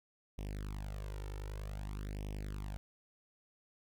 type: tone with flanger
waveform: sawtooth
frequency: 50.6 Hz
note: G#1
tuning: 44 cents flat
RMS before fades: -42 dBFS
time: 0.38-2.77 s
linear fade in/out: 0 ms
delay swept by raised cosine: 0.34 to 2.24 ms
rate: 0.53 Hz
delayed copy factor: +1
effects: none